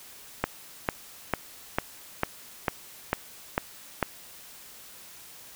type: click train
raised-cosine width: 0.5 ms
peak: -8 dBFS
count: 9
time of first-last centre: 0.44-4.027 s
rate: 2.23 Hz
effects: white hiss -48 dBFS RMS until 5.55 s